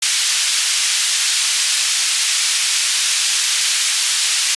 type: band-pass noise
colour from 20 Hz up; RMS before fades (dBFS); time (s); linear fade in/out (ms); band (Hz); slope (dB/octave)
white; -17; 0.02-4.55; 5; 2300 to 7500; 12
effects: resampled to 24000 Hz